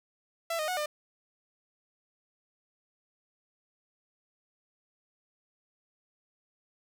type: tone with pitch steps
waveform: sawtooth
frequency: 668 / 617 / 732 / 601 Hz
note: E5 / D#5 / F#5 / D5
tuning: +23 / -15 / -19 / +40 cents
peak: -26 dBFS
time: 0.5-0.86 s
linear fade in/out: 5 ms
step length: 90 ms
effects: none